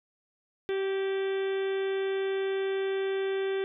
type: harmonic tone with a mistuned harmonic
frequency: 387.3 Hz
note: G4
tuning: 21 cents flat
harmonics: 1 / 2 / 3 / 4 / 5 / 6 / 7 / 8 / 9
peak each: -27 / -44 / -48 / -42 / -45 / -47 / -51 / -50 / -48 dBFS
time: 0.69-3.64 s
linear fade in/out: 0 ms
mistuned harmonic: 4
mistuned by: +23 cents
effects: none